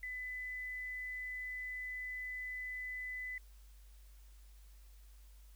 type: tone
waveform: sine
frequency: 2004 Hz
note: B6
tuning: 25 cents sharp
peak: -40 dBFS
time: 0.03-3.38 s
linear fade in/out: 2 ms
effects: added 50 Hz sine -55 dBFS peak until 5.55 s + white hiss -69 dBFS RMS until 5.55 s